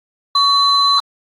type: tone pair together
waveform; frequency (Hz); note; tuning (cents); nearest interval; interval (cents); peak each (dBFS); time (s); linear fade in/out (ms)
sine; 1125 / 4042; C#6 / B7; +25 / +39; octave + minor seventh; 2214; -12 / -12; 0.35-1; 5
effects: tanh soft clip ceiling -4 dBFS + AAC 48 kbps